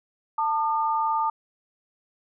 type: tone pair together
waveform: sine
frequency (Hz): 891.9 / 1211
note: A5 / D#6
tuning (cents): +23 / -47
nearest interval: perfect fourth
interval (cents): 530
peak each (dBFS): -23 / -26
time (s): 0.38-1.3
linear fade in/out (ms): 5
effects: none